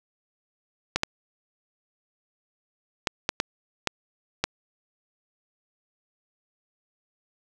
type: clicks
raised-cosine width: 0.2 ms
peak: -5 dBFS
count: 7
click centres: 0.96 / 1.034 / 3.072 / 3.291 / 3.401 / 3.873 / 4.44 s
effects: none